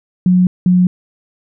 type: tone pair in turn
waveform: sine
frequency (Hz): 181.6 / 180.76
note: F#3 / F#3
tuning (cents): -32 / -40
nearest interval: unison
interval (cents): 8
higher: first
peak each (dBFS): -7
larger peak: neither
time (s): 0.26-0.47 / 0.66-0.87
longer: neither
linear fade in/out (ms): 2
effects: none